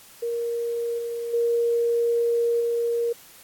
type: tone with level steps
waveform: sine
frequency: 469.3 Hz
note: A#4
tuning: 12 cents sharp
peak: -24 / -27 / -19 / -21 dBFS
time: 0.22-3.13 s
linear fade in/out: 10 ms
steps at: 0.98 / 1.33 / 2.6 s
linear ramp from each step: 10 ms
effects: white hiss -49 dBFS RMS until 3.43 s + AAC 64 kbps